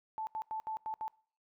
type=tone bursts at uneven times; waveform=sine; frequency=876 Hz; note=A5; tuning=8 cents flat; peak=-35 dBFS; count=6; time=0.18-0.27 / 0.35-0.42 / 0.51-0.6 / 0.67-0.77 / 0.86-0.94 / 1.01-1.08 s; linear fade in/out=0 ms; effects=noise-tail reverb RT60 0.5 s tail -24 dB re dry